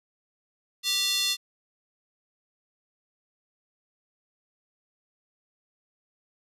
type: tone with high-pass filter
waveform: square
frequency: 392 Hz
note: G4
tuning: in tune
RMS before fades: -26 dBFS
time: 0.83-1.37 s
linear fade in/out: 50 ms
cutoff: 3800 Hz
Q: 3
effects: resampled to 32000 Hz